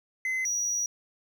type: tone pair in turn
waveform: triangle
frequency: 2049 / 5795 Hz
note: C7 / F#8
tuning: -37 / -37 cents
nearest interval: octave + tritone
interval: 1800 cents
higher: second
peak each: -25 / -25 dBFS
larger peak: neither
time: 0.25-0.45 / 0.45-0.86 s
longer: second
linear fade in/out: 2 ms
effects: none